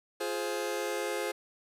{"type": "chord", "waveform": "sawtooth", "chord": "F minor", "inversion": "none", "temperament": "just", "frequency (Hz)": [349.2, 419.1, 523.8], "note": ["F4", "Ab4", "C5"], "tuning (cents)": [0, 16, 2], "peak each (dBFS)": [-33, -31, -31], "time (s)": [0.2, 1.32], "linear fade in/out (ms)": 10, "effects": ["resampled to 32000 Hz", "10-bit"]}